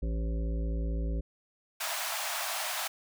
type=harmonic tone; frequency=55.7 Hz; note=A1; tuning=22 cents sharp; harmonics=1 / 3 / 5 / 7 / 9 / 10; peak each=-29 / -39 / -43 / -46 / -48 / -49 dBFS; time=0.02-1.21 s; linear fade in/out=10 ms
type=high-pass noise; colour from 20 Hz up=pink; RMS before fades=-34 dBFS; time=1.8-2.88 s; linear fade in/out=10 ms; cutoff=610 Hz; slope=96 dB/octave
effects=none